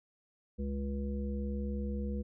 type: harmonic tone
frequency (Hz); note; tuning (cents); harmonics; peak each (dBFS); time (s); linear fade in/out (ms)
69.3; C#2; 0; 1 / 3 / 5 / 7; -35 / -37 / -48 / -44; 0.58-2.23; 20
effects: none